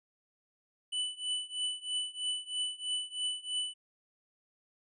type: tone with tremolo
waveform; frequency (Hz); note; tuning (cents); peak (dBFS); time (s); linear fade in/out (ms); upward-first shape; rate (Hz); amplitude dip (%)
square; 2985; F#7; +15; -30; 0.92-3.74; 10; triangle; 3.1; 95
effects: resampled to 24000 Hz